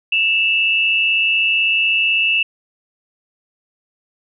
sine tone pair together, 2662 / 2866 Hz, E7 / F7, +16 / +44 cents, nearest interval minor second, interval 128 cents, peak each -14 / -20 dBFS, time 0.12-2.43 s, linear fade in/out 5 ms, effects none

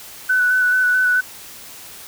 sine tone with vibrato, 1494 Hz, F#6, 16 cents sharp, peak -13 dBFS, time 0.29-1.21 s, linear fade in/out 10 ms, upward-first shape square, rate 4.6 Hz, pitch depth 17 cents each way, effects white hiss -38 dBFS RMS until 2.07 s

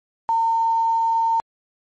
sine tone with quantisation, 910 Hz, A#5, 42 cents flat, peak -16 dBFS, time 0.29-1.4 s, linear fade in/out 0 ms, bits 7, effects MP3 32 kbps

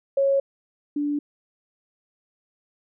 sine tone pair in turn, 550 / 291.4 Hz, C#5 / D4, -14 / -13 cents, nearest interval major seventh, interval 1099 cents, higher first, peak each -17 / -22 dBFS, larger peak first, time 0.17-0.4 / 0.96-1.19 s, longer neither, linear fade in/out 5 ms, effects none

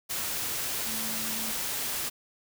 sine tone in noise, 222.3 Hz, A3, 18 cents sharp, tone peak -40 dBFS, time 0.85-1.53 s, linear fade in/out 20 ms, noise white, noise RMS -32 dBFS, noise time 0.09-2.1 s, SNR -11 dB, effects none

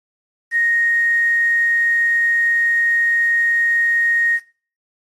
sine tone with quantisation, 1864.7 Hz, A#6, in tune, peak -14 dBFS, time 0.51-4.4 s, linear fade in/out 50 ms, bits 7, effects noise-tail reverb RT60 0.4 s tail -18 dB re dry + AAC 32 kbps

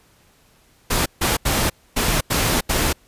pink noise bursts at uneven times, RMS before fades -19 dBFS, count 6, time 0.9-1.06 / 1.21-1.37 / 1.45-1.7 / 1.96-2.21 / 2.3-2.61 / 2.69-2.93 s, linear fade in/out 10 ms, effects pink hiss -56 dBFS RMS until 3.07 s + resampled to 32000 Hz

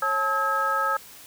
sine tone cluster, 544 / 871 / 1288 / 1629 Hz, C#5 / A5 / E6 / G#6, -33 / -18 / -41 / -34 cents, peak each -31 / -30 / -23 / -29 dBFS, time 0.02-0.97 s, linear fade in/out 5 ms, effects white hiss -46 dBFS RMS until 1.26 s

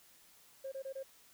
sine tone bursts, 537 Hz, C5, 45 cents sharp, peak -38 dBFS, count 4, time 0.64-1.032 s, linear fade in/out 10 ms, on 80 ms, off 24 ms, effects tanh soft clip ceiling -36 dBFS + white hiss -63 dBFS RMS until 1.33 s

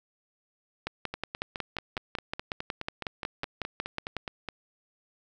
two click trains, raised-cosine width 0.3 ms, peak -18 / -15 dBFS, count 17 / 19, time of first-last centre 1.14-4.487 / 0.87-4.167 s, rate 4.78 / 5.46 Hz, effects none

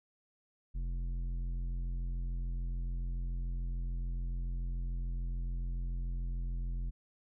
sine tone with tanh clipping, 43.46 Hz, F1, 8 cents flat, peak -35 dBFS, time 0.74-6.91 s, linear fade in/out 20 ms, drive 10 dB, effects none

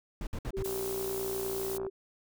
brown noise bursts, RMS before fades -35 dBFS, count 4, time 0.21-0.626 s, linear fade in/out 2 ms, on 59 ms, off 60 ms
sine tone, 386.7 Hz, G4, 24 cents flat, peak -33 dBFS, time 0.53-1.9 s, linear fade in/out 20 ms
blue noise, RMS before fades -40 dBFS, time 0.64-1.78 s, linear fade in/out 10 ms
click train, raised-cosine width 1 ms, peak -27 dBFS, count 73, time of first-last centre 0.66-1.866 s, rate 59.7 Hz
effects none

